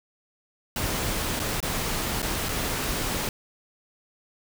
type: noise with dropouts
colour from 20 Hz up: pink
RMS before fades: -28 dBFS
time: 0.76-3.29 s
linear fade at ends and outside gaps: 2 ms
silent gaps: 1.394-1.399 / 1.604-1.627 / 2.22-2.227 / 2.487-2.49 s
effects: none